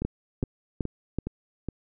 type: two click trains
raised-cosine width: 3 ms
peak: -18 / -14 dBFS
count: 5 / 4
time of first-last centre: 0.02-1.687 / 0.05-1.186 s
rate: 2.4 / 2.64 Hz
effects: none